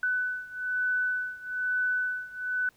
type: beating tone pair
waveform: sine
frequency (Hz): 1497 / 1498.1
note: F#6 / F#6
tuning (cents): +20 / +21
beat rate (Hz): 1.1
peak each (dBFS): -29 / -31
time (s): 0.03-2.69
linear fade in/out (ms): 2
effects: pink hiss -64 dBFS RMS until 2.76 s